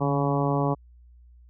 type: harmonic tone with a mistuned harmonic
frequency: 140.8 Hz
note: C#3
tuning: 27 cents sharp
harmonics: 1 / 2 / 3 / 4 / 5 / 6 / 7 / 8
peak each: -25 / -28 / -30 / -31 / -32 / -33 / -33 / -34 dBFS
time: 0-0.75 s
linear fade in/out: 20 ms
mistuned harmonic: 1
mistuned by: +53 cents
effects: added 60 Hz sine -49 dBFS peak until 1.49 s